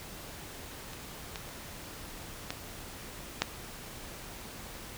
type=clicks; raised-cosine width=0.2 ms; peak=-26 / -20 / -30 / -16 / -8 dBFS; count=5; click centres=0.934 / 1.358 / 1.49 / 2.505 / 3.42 s; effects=pink hiss -45 dBFS RMS until 4.97 s